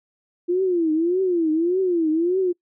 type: tone with vibrato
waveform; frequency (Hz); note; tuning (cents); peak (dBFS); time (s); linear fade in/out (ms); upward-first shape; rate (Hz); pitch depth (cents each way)
sine; 343.6; F4; -28; -17; 0.48-2.53; 20; triangle; 1.7; 200
effects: noise-tail reverb RT60 0.1 s tail -24 dB re dry